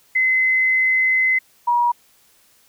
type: tone pair in turn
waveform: sine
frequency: 2046 / 958.4 Hz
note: C7 / A#5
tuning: -39 / +48 cents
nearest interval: octave + minor second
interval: 1313 cents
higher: first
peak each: -14 dBFS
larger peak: neither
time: 0.15-1.39 / 1.67-1.92 s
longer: first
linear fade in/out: 10 ms
effects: white hiss -56 dBFS RMS until 2.68 s